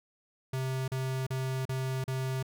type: tone bursts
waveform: square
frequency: 131.2 Hz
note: C3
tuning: 5 cents sharp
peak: -31 dBFS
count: 5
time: 0.53-2.428 s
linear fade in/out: 5 ms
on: 350 ms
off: 37 ms
effects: none